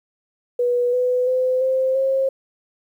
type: tone with pitch steps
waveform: sine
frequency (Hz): 487.9 / 499.3 / 511 / 522.9 / 535.1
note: B4 / B4 / C5 / C5 / C5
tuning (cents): -21 / +19 / -41 / -1 / +39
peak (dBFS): -16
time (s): 0.59-2.29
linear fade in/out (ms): 5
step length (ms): 340
effects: 9-bit